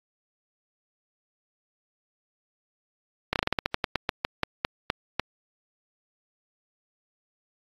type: slowing click train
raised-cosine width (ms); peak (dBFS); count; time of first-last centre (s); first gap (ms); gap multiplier
0.3; -7; 17; 3.33-5.196; 28; 1.17
effects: AAC 32 kbps